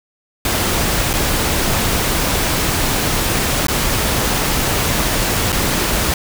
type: noise with dropouts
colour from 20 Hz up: pink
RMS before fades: -17 dBFS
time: 0.45-6.14 s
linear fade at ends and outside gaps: 2 ms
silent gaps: 1.132-1.137 / 3.669-3.683 / 5.521-5.526 s
effects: none